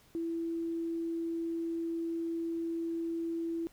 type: tone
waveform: sine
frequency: 332.5 Hz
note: E4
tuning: 15 cents sharp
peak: -32 dBFS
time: 0.15-3.67 s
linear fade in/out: 0 ms
effects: pink hiss -63 dBFS RMS until 3.72 s